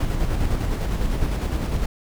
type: noise with tremolo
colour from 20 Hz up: brown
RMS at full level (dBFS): -21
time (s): 0-1.86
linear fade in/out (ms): 5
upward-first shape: square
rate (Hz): 9.9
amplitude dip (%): 35
effects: none